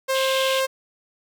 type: tone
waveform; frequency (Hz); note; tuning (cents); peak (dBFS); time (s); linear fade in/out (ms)
sawtooth; 530; C5; +22; -16; 0.08-0.67; 20
type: band-pass noise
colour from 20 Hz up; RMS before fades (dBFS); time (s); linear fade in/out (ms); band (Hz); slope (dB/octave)
pink; -29; 0.14-0.61; 20; 2700 to 3700; 48
effects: none